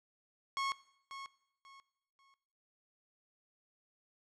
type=tone with echo; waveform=sawtooth; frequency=1094 Hz; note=C#6; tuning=23 cents flat; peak=-30 dBFS; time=0.57-0.72 s; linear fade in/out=0 ms; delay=540 ms; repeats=3; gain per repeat=-11 dB; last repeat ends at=2.34 s; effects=noise-tail reverb RT60 0.8 s tail -19 dB re dry + low-pass 6000 Hz 12 dB/octave